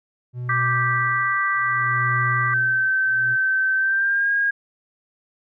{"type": "tone with tremolo", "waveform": "triangle", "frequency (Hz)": 123.47, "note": "B2", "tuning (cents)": 0, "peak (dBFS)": -21, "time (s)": [0.33, 3.37], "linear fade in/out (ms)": 50, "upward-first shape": "sine", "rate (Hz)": 0.66, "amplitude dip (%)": 100}
{"type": "harmonic tone", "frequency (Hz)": 392, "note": "G4", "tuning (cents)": 0, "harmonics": [3, 4, 5], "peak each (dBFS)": [-22, -23, -24], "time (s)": [0.49, 2.54], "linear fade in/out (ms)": 5}
{"type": "tone with pitch glide", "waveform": "sine", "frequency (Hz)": [1544, 1629.2], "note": ["G6", "G#6"], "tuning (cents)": [-27, -34], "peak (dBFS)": -17, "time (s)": [2.53, 4.51], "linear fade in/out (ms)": 10, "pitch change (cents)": 93, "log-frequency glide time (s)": [3.76, 4.31]}
{"effects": []}